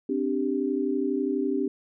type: chord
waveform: sine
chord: C suspended second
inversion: none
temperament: equal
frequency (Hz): 261.6 / 293.7 / 392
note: C4 / D4 / G4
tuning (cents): 0 / 0 / 0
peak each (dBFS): -28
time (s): 0.09-1.68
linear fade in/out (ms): 5
effects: none